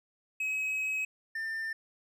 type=tone pair in turn; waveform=triangle; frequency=2551 / 1794 Hz; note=D#7 / A6; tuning=+43 / +33 cents; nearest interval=tritone; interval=610 cents; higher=first; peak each=-28 / -31 dBFS; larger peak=first; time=0.4-1.05 / 1.35-1.73 s; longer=first; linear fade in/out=5 ms; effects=none